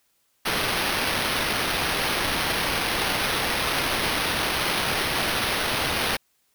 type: noise with sample-and-hold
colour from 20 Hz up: violet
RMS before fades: -25 dBFS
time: 0.45-6.17 s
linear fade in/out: 10 ms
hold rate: 7350 Hz
effects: white hiss -68 dBFS RMS until 6.54 s